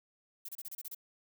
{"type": "noise bursts", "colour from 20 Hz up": "violet", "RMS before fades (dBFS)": -43, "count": 8, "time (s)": [0.45, 0.948], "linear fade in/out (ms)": 5, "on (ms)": 36, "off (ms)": 30, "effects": []}